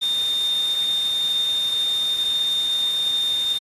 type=tone in noise; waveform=sine; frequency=3638 Hz; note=A#7; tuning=43 cents flat; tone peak=-19 dBFS; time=0.01-3.59 s; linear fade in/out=20 ms; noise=white; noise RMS=-36 dBFS; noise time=0.01-3.59 s; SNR=+14 dB; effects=AAC 32 kbps